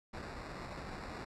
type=noise with sample-and-hold; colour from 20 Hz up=pink; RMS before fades=-45 dBFS; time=0.13-1.25 s; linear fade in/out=10 ms; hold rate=3150 Hz; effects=low-pass 6000 Hz 12 dB/octave